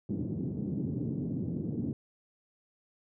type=band-pass noise; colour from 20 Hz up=pink; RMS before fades=-34 dBFS; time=0.09-1.93 s; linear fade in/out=2 ms; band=120 to 320 Hz; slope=24 dB/octave; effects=none